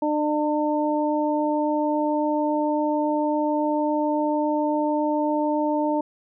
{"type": "harmonic tone", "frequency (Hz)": 300.6, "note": "D4", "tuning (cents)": 40, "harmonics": [1, 2, 3], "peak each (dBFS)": [-23, -25, -26], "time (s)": [0.02, 6.01], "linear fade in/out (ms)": 5, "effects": []}